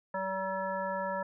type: harmonic tone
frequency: 190.7 Hz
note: G3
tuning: 47 cents flat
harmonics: 1 / 3 / 5 / 7 / 9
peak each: -42 / -35 / -35 / -42 / -41 dBFS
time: 0.14-1.23 s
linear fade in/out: 5 ms
effects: none